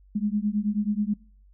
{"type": "beating tone pair", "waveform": "sine", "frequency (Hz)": [204.2, 213.5], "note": ["G#3", "G#3"], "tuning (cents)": [-29, 48], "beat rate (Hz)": 9.3, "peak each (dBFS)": -26, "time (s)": [0.15, 1.14], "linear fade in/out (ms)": 10, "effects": ["noise-tail reverb RT60 0.5 s tail -25 dB re dry", "added 48 Hz sine -52 dBFS peak until 1.53 s"]}